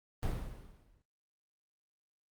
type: noise with exponential decay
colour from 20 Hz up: brown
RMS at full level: -31 dBFS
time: 0.23-1.02 s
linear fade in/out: 0 ms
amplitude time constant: 170 ms
effects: Opus 32 kbps